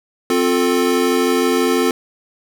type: chord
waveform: square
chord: F major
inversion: second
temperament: equal with one note detuned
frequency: 261.6 / 354.3 / 440 Hz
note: C4 / F4 / A4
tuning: 0 / +25 / 0 cents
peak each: -19 dBFS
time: 0.3-1.91 s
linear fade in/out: 2 ms
effects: none